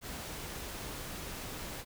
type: noise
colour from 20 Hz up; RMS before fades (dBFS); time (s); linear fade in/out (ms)
pink; -42; 0.01-1.85; 50
effects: none